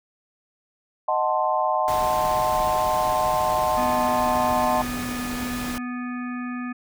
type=chord; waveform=sine; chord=D# diminished seventh; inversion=none; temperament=equal; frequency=622.3 / 740 / 880 / 1046.5 Hz; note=D#5 / F#5 / A5 / C6; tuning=0 / 0 / 0 / 0 cents; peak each=-25 dBFS; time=1.08-4.82 s; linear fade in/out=5 ms
type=noise; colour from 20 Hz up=pink; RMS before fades=-33 dBFS; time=1.88-5.78 s; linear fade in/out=0 ms
type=harmonic tone; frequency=246.9 Hz; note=B3; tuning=in tune; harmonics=1 / 3 / 5 / 7 / 9 / 10; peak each=-28 / -44 / -37 / -39 / -49 / -44 dBFS; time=3.77-6.73 s; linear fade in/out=10 ms
effects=none